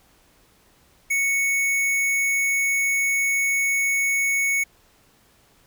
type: tone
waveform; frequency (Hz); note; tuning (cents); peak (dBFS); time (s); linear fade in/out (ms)
square; 2217; C#7; 0; -20; 1.1-4.64; 10
effects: pink hiss -58 dBFS RMS until 5.66 s